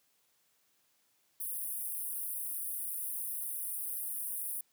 pink high-pass noise, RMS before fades -38 dBFS, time 1.4-4.61 s, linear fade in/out 5 ms, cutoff 9200 Hz, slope 96 dB/octave, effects white hiss -73 dBFS RMS until 4.72 s + high-pass 80 Hz 12 dB/octave

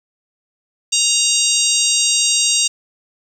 harmonic tone with a mistuned harmonic, 932.3 Hz, A#5, in tune, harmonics 3 / 4 / 5 / 6 / 7 / 8 / 9, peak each -21 / -21 / -21 / -21 / -21 / -21 / -21 dBFS, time 0.92-2.68 s, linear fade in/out 10 ms, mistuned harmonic 6, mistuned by +46 cents, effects 7-bit

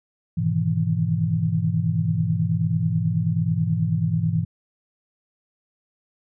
sine chord, E major seventh, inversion first, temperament equal, 103.83 / 123.47 / 155.56 / 164.81 Hz, G#2 / B2 / D#3 / E3, 0 / 0 / 0 / 0 cents, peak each -25 / -27 / -27 / -22 dBFS, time 0.37-4.45 s, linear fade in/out 10 ms, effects none

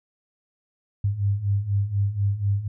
sine beating tone pair, 98 / 102.1 Hz, G2 / G#2, 0 / -29 cents, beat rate 4.1 Hz, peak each -26 / -22 dBFS, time 1.04-2.68 s, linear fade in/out 5 ms, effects none

